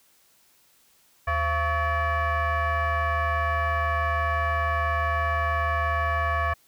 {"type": "tone with frequency modulation", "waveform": "sine", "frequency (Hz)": 523.3, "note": "C5", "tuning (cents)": 0, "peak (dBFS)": -21, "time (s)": [1.27, 6.54], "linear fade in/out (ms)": 10, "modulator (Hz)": 602, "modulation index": 2.2, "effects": ["tanh soft clip ceiling -17 dBFS", "white hiss -61 dBFS RMS until 6.67 s"]}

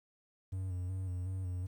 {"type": "tone with vibrato", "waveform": "triangle", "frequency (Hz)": 92, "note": "F#2", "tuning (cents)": -9, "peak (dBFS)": -33, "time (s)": [0.52, 1.67], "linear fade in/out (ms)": 10, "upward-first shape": "square", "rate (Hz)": 2.7, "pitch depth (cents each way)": 38, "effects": ["11-bit"]}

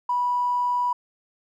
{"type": "tone with tanh clipping", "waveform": "triangle", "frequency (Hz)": 980, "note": "B5", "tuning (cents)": -14, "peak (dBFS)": -20, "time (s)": [0.09, 0.93], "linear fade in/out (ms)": 5, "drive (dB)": 2, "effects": []}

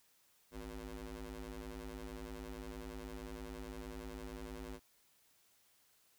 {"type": "ring-modulated tone", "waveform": "20% pulse", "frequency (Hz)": 106.3, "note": "G#2", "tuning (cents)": 41, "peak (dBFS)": -37, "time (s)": [0.51, 4.8], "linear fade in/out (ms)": 50, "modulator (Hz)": 154, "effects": ["white hiss -71 dBFS RMS until 6.18 s"]}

